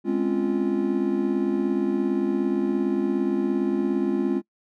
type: chord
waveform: triangle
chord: Db major seventh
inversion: second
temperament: just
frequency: 207.9 / 259.9 / 277.2 / 346.5 Hz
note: Ab3 / C4 / Db4 / F4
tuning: +2 / -11 / 0 / -14 cents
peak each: -25 / -26 / -25 / -23 dBFS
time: 0.04-4.42 s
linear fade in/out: 50 ms
effects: noise-tail reverb RT60 0.1 s tail -23 dB re dry